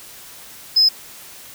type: tone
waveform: triangle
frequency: 5100 Hz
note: D#8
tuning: 42 cents sharp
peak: -8 dBFS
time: 0.76-0.89 s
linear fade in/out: 10 ms
effects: tanh soft clip ceiling -6 dBFS + white hiss -40 dBFS RMS until 1.54 s